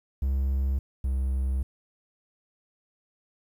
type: tone pair in turn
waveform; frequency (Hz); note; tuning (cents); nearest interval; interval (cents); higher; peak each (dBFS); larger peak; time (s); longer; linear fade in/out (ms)
triangle; 67.3 / 65.76; C2 / C2; +49 / +9; unison; 40; first; -21 / -22; first; 0.22-0.79 / 1.04-1.63; second; 5
effects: 10-bit